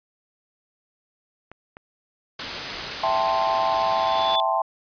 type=clicks; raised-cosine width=0.5 ms; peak=-26 dBFS; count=2; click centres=1.516 / 1.769 s
type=noise; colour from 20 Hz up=white; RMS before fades=-28 dBFS; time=2.39-4.36 s; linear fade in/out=5 ms
type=chord; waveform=sine; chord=A minor seventh; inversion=second; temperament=equal; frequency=659.3 / 784 / 880 / 1046.5 Hz; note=E5 / G5 / A5 / C6; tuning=0 / 0 / 0 / 0 cents; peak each=-25 dBFS; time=3.03-4.62 s; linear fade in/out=5 ms
type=tone with exponential growth; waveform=sine; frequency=3473 Hz; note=A7; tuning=23 cents flat; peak=-21 dBFS; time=3.52-4.4 s; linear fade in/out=0 ms; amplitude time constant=190 ms
effects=resampled to 11025 Hz